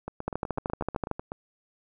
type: two click trains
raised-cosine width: 1 ms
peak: -14 / -20 dBFS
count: 12 / 11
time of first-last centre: 0.28-1.113 / 0.08-1.319 s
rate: 13.2 / 8.07 Hz
effects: none